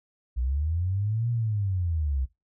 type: linear two-way sweep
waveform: sine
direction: up then down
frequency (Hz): 57.8 to 120 to 62.7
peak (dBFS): -24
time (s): 0.36-2.26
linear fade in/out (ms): 20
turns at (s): 1.3
effects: noise-tail reverb RT60 0.2 s tail -19 dB re dry